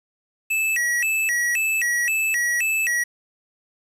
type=tone with vibrato; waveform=square; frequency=2244 Hz; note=C#7; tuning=21 cents sharp; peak=-20 dBFS; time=0.5-3.04 s; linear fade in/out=10 ms; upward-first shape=square; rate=1.9 Hz; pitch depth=270 cents each way; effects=resampled to 32000 Hz + 8-bit